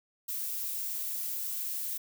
violet noise, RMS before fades -35 dBFS, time 0.28-1.98 s, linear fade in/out 10 ms, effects none

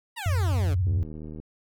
15% pulse exponential sweep, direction down, 987.8 to 129.2 Hz, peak -26 dBFS, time 0.16-0.75 s, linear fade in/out 20 ms
sine tone with vibrato, 91.3 Hz, F#2, 23 cents flat, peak -21 dBFS, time 0.26-1.03 s, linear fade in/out 0 ms, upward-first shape square, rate 17 Hz, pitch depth 130 cents each way
click train, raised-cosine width 3 ms, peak -27 dBFS, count 42, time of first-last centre 0.87-1.4 s, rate 77.4 Hz
effects none

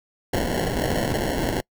white noise with sample-and-hold, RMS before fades -24 dBFS, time 0.33-1.61 s, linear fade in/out 5 ms, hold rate 1225 Hz, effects noise-tail reverb RT60 0.1 s tail -26 dB re dry

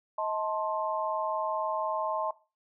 sine chord, A diminished, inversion second, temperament just, 633.6 / 880 / 1056 Hz, Eb5 / A5 / C6, +31 / 0 / +16 cents, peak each -33 dBFS, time 0.18-2.31 s, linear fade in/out 5 ms, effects noise-tail reverb RT60 0.3 s tail -17 dB re dry

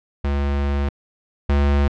square tone pair in turn, 70.6 / 71.01 Hz, C#2 / C#2, +32 / +42 cents, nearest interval unison, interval 10 cents, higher second, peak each -19 / -15 dBFS, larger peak second, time 0.24-0.89 / 1.49-1.88 s, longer first, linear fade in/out 5 ms, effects low-pass 3000 Hz 12 dB/octave

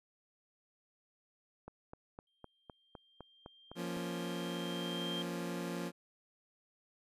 click train, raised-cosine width 1 ms, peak -33 dBFS, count 10, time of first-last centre 1.68-3.97 s, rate 3.93 Hz
sine tone with exponential growth, 3180 Hz, G7, 24 cents sharp, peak -38 dBFS, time 2.27-5.22 s, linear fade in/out 2 ms, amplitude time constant 640 ms
25% pulse chord, Bb minor, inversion second, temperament equal, 174.61 / 233.1 / 277.2 Hz, F3 / Bb3 / Db4, 0 / 0 / 0 cents, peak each -36 / -40 / -41 dBFS, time 3.75-5.92 s, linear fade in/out 50 ms
effects resampled to 32000 Hz

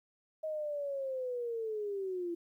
sine linear sweep, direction down, 632 to 336.6 Hz, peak -34 dBFS, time 0.43-2.35 s, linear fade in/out 10 ms, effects 12-bit

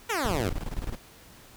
10% pulse exponential sweep, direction down, 493.9 to 81.6 Hz, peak -18 dBFS, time 0.09-0.5 s, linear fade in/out 10 ms
brown noise with tremolo, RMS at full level -30 dBFS, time 0.24-0.97 s, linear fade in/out 10 ms, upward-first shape square, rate 19 Hz, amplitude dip 80%
effects pink hiss -52 dBFS RMS until 1.56 s

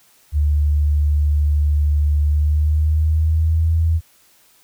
sine tone with pitch glide, 73.9 to 81.52 Hz, D2 to E2, +11 to -19 cents, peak -13 dBFS, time 0.32-4.01 s, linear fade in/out 50 ms, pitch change +170 cents, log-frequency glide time 2.24-3.73 s, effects white hiss -54 dBFS RMS until 4.63 s

